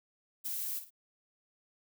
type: noise with echo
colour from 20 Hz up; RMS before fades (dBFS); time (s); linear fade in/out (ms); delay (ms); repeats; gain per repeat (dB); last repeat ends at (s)
violet; -37; 0.44-0.8; 20; 53; 2; -10; 0.906
effects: none